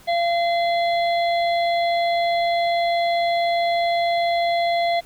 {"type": "harmonic tone with a mistuned harmonic", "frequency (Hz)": 686, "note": "F5", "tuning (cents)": -31, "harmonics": [1, 3, 5, 6], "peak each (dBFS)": [-18, -28, -32, -34], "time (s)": [0.07, 5.01], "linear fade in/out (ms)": 20, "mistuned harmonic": 5, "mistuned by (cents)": -22, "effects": ["pink hiss -49 dBFS RMS until 5.05 s"]}